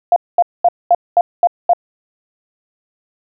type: tone bursts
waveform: sine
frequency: 698.5 Hz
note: F5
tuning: in tune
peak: -6 dBFS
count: 7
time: 0.12-1.734 s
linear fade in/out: 2 ms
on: 42 ms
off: 220 ms
effects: none